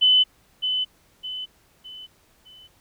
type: tone with echo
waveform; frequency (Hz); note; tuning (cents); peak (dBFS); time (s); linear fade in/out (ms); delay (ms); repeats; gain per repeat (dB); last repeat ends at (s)
sine; 3019; F#7; +34; -13; 0.01-0.24; 20; 610; 4; -8; 2.68
effects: pink hiss -60 dBFS RMS until 2.8 s